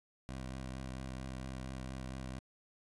15% pulse tone with vibrato, 65 Hz, C2, 11 cents flat, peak -35 dBFS, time 0.29-2.39 s, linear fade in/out 0 ms, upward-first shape triangle, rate 4.4 Hz, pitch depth 33 cents each way, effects resampled to 24000 Hz

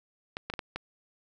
clicks, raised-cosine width 0.3 ms, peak -18 dBFS, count 5, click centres 0.369 / 0.5 / 0.538 / 0.592 / 0.76 s, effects none

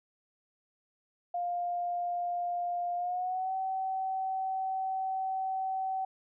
sine tone with pitch glide, 703 to 762.2 Hz, F5 to G5, +11 to -49 cents, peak -30 dBFS, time 1.34-6.05 s, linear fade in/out 5 ms, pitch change +140 cents, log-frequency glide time 2.96-3.53 s, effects none

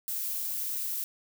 violet noise, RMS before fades -33 dBFS, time 0.08-1.04 s, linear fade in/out 0 ms, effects none

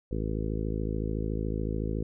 harmonic tone, 53.8 Hz, A1, 38 cents flat, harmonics 1 / 2 / 3 / 4 / 5 / 6 / 7 / 8 / 9, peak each -32 / -35 / -37 / -38 / -39 / -40 / -40 / -41 / -42 dBFS, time 0.11-2.03 s, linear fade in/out 5 ms, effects none

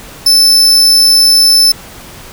40% pulse tone, 5274 Hz, E8, in tune, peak -3 dBFS, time 0.26-1.72 s, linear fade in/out 5 ms, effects pink hiss -32 dBFS RMS until 2.32 s

